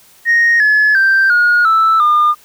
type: tone with pitch steps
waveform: sine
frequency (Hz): 1864.7 / 1709.9 / 1568 / 1437.9 / 1318.5 / 1209.1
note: A#6 / A6 / G6 / F#6 / E6 / D#6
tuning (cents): 0 / -50 / 0 / -50 / 0 / -50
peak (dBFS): -6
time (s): 0.25-2.35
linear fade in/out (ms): 50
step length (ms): 350
effects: tanh soft clip ceiling -5 dBFS + white hiss -46 dBFS RMS until 2.44 s